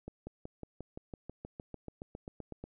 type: accelerating click train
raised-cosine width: 2 ms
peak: -29 dBFS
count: 18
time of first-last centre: 0.08-2.64 s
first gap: 190 ms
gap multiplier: 0.97
effects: none